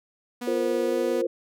sawtooth tone with pitch glide, 244 to 246.4 Hz, B3 to B3, -21 to -4 cents, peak -27 dBFS, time 0.41-1.22 s, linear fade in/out 10 ms, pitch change +17 cents, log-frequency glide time 0.85-0.96 s
sine chord, F suspended fourth, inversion none, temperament equal, 349.2 / 466.2 / 523.3 Hz, F4 / Bb4 / C5, 0 / 0 / 0 cents, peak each -27 dBFS, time 0.47-1.27 s, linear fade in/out 5 ms
effects none

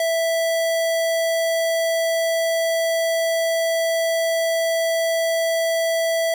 square tone, 659.3 Hz, E5, in tune, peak -19 dBFS, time 0-6.34 s, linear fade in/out 2 ms, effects none

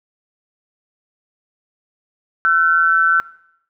sine tone pair together, 1350.6 / 1516 Hz, E6 / F#6, +42 / +42 cents, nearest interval major second, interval 200 cents, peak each -14 dBFS, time 2.45-3.2 s, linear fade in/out 0 ms, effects noise-tail reverb RT60 0.8 s tail -22 dB re dry

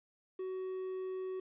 triangle tone with quantisation, 374.5 Hz, F#4, 21 cents sharp, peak -35 dBFS, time 0.39-1.4 s, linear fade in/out 5 ms, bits 10, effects resampled to 8000 Hz

